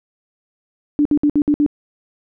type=tone bursts; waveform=sine; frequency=293.7 Hz; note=D4; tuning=in tune; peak=-11 dBFS; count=6; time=0.99-1.663 s; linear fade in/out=0 ms; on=63 ms; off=59 ms; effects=none